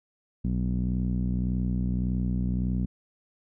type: tone with low-pass filter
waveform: sawtooth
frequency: 61.74 Hz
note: B1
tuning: in tune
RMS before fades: -27 dBFS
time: 0.44-2.86 s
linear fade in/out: 10 ms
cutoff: 210 Hz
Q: 3.8
effects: none